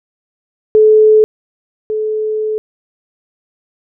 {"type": "tone pair in turn", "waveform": "sine", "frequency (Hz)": [431.5, 431.5], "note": ["A4", "A4"], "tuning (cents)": [-34, -34], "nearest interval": "unison", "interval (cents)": 0, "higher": "neither", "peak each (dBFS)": [-4, -14], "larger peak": "first", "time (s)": [[0.75, 1.24], [1.9, 2.58]], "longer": "second", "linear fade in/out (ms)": 0, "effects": []}